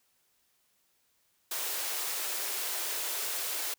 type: high-pass noise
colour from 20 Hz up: white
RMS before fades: -34 dBFS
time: 1.51-3.74 s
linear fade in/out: 5 ms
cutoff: 330 Hz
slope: 48 dB/octave
effects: white hiss -72 dBFS RMS until 3.78 s